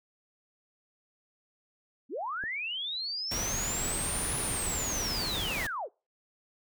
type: linear two-way sweep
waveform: sine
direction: up then down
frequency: 207.7 to 9956 to 328 Hz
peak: -32 dBFS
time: 2.09-5.89 s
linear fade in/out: 50 ms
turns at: 4.36 s
type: click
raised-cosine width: 2 ms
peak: -31 dBFS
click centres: 2.438 s
type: noise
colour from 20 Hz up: pink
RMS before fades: -35 dBFS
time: 3.31-5.67 s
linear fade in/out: 5 ms
effects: noise-tail reverb RT60 0.3 s tail -24 dB re dry